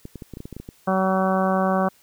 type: clicks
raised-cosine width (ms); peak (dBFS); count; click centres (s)
3; -22; 11; 0.054 / 0.157 / 0.222 / 0.337 / 0.371 / 0.404 / 0.455 / 0.527 / 0.566 / 0.6 / 0.689
type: harmonic tone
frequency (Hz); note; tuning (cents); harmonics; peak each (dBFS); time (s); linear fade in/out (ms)
189.2; F#3; +39; 1 / 2 / 3 / 4 / 5 / 6 / 7 / 8; -22 / -29 / -24 / -25 / -32 / -27 / -33 / -33; 0.87-1.89; 10
effects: white hiss -57 dBFS RMS until 2.02 s